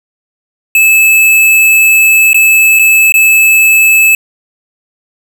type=tone with dropouts; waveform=square; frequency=2609 Hz; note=E7; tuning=18 cents flat; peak=-4 dBFS; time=0.75-4.15 s; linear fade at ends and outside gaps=2 ms; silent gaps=2.332-2.344 / 2.79-2.794 / 3.122-3.14 s; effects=none